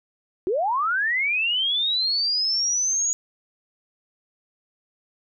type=linear sweep; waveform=sine; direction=up; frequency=339.3 to 6800 Hz; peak=-20 dBFS; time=0.47-3.13 s; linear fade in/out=0 ms; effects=none